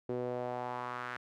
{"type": "tone with band-pass filter sweep", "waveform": "sawtooth", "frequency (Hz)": 123.47, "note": "B2", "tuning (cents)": 0, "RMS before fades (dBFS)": -38, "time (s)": [0.09, 1.17], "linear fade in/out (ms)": 5, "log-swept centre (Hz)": [400, 1600], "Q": 2.6, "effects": []}